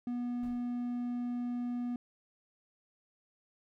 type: tone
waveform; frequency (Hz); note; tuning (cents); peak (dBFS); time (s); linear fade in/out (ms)
triangle; 243.2; B3; -26; -31; 0.07-1.96; 2
type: noise with exponential decay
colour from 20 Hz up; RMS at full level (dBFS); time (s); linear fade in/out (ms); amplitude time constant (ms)
brown; -47; 0.43-0.79; 2; 78
effects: none